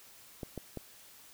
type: clicks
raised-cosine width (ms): 2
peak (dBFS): -25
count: 3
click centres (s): 0.432 / 0.577 / 0.773
effects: white hiss -56 dBFS RMS until 1.33 s